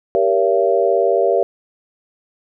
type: chord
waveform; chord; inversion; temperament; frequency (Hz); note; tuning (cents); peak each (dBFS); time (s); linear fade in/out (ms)
sine; G diminished seventh; none; just; 392 / 470.4 / 564.5 / 677.4; G4 / Bb4 / Db5 / Fb5; 0 / +16 / +31 / +47; -18; 0.15-1.43; 0
effects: none